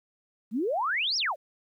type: exponential two-way sweep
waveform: sine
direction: up then down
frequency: 196 to 5750 to 510 Hz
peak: -25 dBFS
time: 0.51-1.36 s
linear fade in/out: 50 ms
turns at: 1.17 s
effects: 11-bit